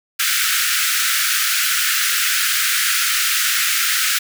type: high-pass noise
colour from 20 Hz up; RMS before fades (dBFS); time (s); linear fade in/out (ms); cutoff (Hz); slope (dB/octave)
pink; -18; 0.19-4.19; 10; 1300; 96
effects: none